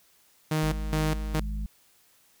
sawtooth tone with tremolo, 155.56 Hz, D#3, in tune, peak -20 dBFS, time 0.51-1.4 s, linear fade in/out 5 ms, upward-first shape square, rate 2.4 Hz, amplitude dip 80%
harmonic tone, 51.91 Hz, G#1, in tune, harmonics 1 / 3 / 4, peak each -29 / -42 / -40 dBFS, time 0.63-1.66 s, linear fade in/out 0 ms
effects white hiss -62 dBFS RMS until 2.4 s

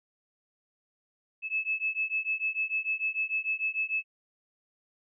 sine beating tone pair, 2600 / 2606.7 Hz, E7 / E7, -24 / -20 cents, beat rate 6.7 Hz, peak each -31 dBFS, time 1.42-4.04 s, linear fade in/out 50 ms, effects none

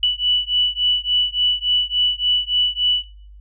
sine beating tone pair, 2960 / 2963.5 Hz, F#7 / F#7, 0 / +2 cents, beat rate 3.5 Hz, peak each -19 dBFS, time 0.03-3.04 s, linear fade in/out 2 ms, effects noise-tail reverb RT60 0.6 s tail -25 dB re dry + added 50 Hz sine -39 dBFS peak until 3.4 s

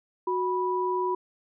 sine tone pair together, 367.9 / 982.2 Hz, F#4 / B5, -10 / -10 cents, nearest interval octave + perfect fourth, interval 1700 cents, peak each -27 dBFS, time 0.27-1.15 s, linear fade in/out 5 ms, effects none

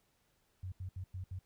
sine tone bursts at uneven times, 92.5 Hz, F#2, in tune, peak -39 dBFS, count 5, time 0.63-0.72 / 0.8-0.89 / 0.96-1.04 / 1.14-1.24 / 1.31-1.39 s, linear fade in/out 5 ms, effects pink hiss -75 dBFS RMS until 1.45 s

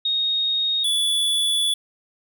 sine / square tone pair in turn, 3729 / 3437 Hz, A#7 / A7, 0 / -41 cents, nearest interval minor second, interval 141 cents, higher first, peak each -19 dBFS, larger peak neither, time 0.05-0.84 / 0.84-1.74 s, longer second, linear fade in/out 5 ms, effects none

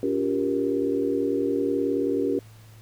sine chord, G half-diminished seventh, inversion second, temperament just, 282.2 / 352.8 / 392 / 470.4 Hz, Db4 / F4 / G4 / Bb4, +31 / +18 / 0 / +16 cents, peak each -26 / -31 / -26 / -28 dBFS, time 0.03-2.39 s, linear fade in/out 2 ms, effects added 109 Hz sine -46 dBFS peak until 2.81 s + pink hiss -55 dBFS RMS until 2.81 s

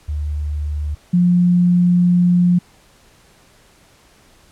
sine tone pair in turn, 74.4 / 176.95 Hz, D2 / F3, +23 / +23 cents, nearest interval octave + minor third, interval 1500 cents, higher second, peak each -19 / -10 dBFS, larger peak second, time 0.08-0.95 / 1.13-2.59 s, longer second, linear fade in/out 10 ms, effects pink hiss -51 dBFS RMS until 4.51 s + low-pass 11000 Hz 12 dB/octave

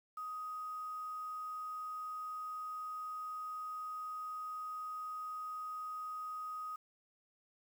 sine tone with quantisation, 1252 Hz, D#6, 10 cents sharp, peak -40 dBFS, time 0.17-6.76 s, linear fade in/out 5 ms, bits 10, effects none

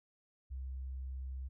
sine tone, 65.41 Hz, C2, in tune, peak -39 dBFS, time 0.5-1.49 s, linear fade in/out 20 ms, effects none

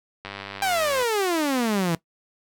click train, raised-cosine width 0.3 ms, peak -18 dBFS, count 78, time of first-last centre 0.25-1.025 s, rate 99.3 Hz
sawtooth exponential sweep, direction down, 803 to 160.7 Hz, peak -17 dBFS, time 0.62-1.95 s, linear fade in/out 2 ms
effects noise-tail reverb RT60 0.1 s tail -18 dB re dry

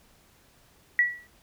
sine tone with exponential decay, 1940 Hz, B6, 31 cents flat, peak -15 dBFS, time 0.99-1.27 s, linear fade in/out 1 ms, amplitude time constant 59 ms, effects pink hiss -60 dBFS RMS until 1.42 s

